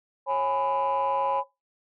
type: tone cluster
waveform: sine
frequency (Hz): 546 / 831 / 997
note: C#5 / G#5 / B5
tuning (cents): -26 / +1 / +16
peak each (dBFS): -26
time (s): 0.26-1.44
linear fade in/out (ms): 50
effects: noise-tail reverb RT60 0.2 s tail -18 dB re dry + tanh soft clip ceiling -18 dBFS